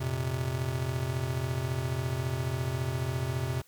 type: chord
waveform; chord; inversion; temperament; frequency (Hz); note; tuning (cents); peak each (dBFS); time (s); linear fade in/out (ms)
square; F suspended fourth; none; just; 87.31 / 116.41 / 130.96; F2 / Bb2 / C3; 0 / -2 / +2; -37 / -36 / -32; 0-3.62; 10
effects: white hiss -62 dBFS RMS until 3.67 s